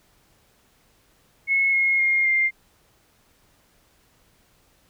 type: tone with pitch steps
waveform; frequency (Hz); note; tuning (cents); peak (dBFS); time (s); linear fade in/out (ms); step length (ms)
sine; 2184 / 2158 / 2132 / 2106; C#7 / C#7 / C7 / C7; -26 / -47 / +32 / +11; -17; 1.47-2.51; 50; 260
effects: pink hiss -61 dBFS RMS until 4.89 s